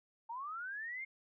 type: linear sweep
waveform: sine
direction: up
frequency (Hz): 887 to 2158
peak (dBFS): -40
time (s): 0.29-1.05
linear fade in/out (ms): 10
effects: none